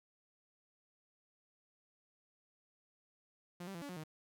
sawtooth tone with pitch steps, 175.8 / 195.1 / 169.7 / 285.6 / 180.4 / 155.9 Hz, F3 / G3 / F3 / D4 / F#3 / D#3, +12 / -8 / -49 / -48 / -44 / +4 cents, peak -40 dBFS, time 3.6-4.038 s, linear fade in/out 5 ms, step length 73 ms, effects none

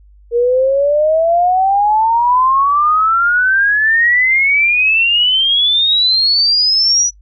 sine exponential sweep, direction up, 466.2 to 5920 Hz, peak -9 dBFS, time 0.31-7.11 s, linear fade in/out 50 ms, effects noise-tail reverb RT60 0.1 s tail -21 dB re dry + added 50 Hz sine -41 dBFS peak until 7.21 s

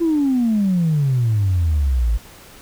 sine exponential sweep, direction down, 344.3 to 52.5 Hz, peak -13 dBFS, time 0-2.18 s, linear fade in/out 20 ms, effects tanh soft clip ceiling -11 dBFS + pink hiss -43 dBFS RMS until 2.61 s

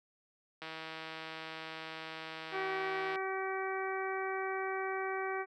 click train, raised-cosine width 0.3 ms, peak -27 dBFS, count 407, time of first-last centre 0.62-3.158 s, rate 160 Hz
harmonic tone, 382.3 Hz, G4, 43 cents flat, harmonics 1 / 2 / 3 / 4 / 5 / 6, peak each -37 / -40 / -42 / -43 / -44 / -45 dBFS, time 2.51-5.46 s, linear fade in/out 50 ms
effects high-pass 200 Hz 12 dB/octave

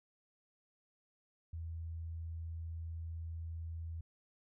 sine tone, 82.3 Hz, E2, 2 cents flat, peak -40 dBFS, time 1.53-4.01 s, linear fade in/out 5 ms, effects none

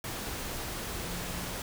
sine tone in noise, 174.61 Hz, F3, in tune, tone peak -43 dBFS, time 1.03-1.53 s, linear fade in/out 2 ms, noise pink, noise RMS -37 dBFS, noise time 0.04-1.62 s, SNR -9 dB, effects none

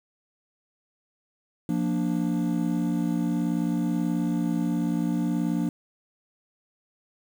triangle chord, Bb major, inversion second, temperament equal, 174.61 / 233.1 / 293.7 Hz, F3 / Bb3 / D4, 0 / 0 / 0 cents, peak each -25 / -26 / -26 dBFS, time 1.69-5.69 s, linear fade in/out 2 ms, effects 8-bit

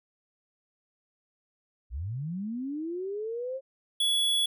sine linear sweep, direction up, 51.91 to 541 Hz, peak -31 dBFS, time 1.9-3.61 s, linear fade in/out 50 ms
square tone, 3385 Hz, G#7, 32 cents sharp, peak -24 dBFS, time 4-4.46 s, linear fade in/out 5 ms
effects none

